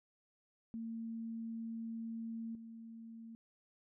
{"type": "tone with level steps", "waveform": "sine", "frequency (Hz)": 227.2, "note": "A#3", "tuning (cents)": -44, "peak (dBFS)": [-40, -48], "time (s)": [0.74, 3.35], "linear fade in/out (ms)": 0, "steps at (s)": 2.55, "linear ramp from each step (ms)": 2, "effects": []}